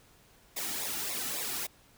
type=noise with flanger; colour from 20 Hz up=white; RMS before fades=-35 dBFS; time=0.56-1.67 s; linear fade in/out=10 ms; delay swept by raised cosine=0.65 to 1.95 ms; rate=3.6 Hz; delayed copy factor=-0.75; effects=pink hiss -61 dBFS RMS until 1.97 s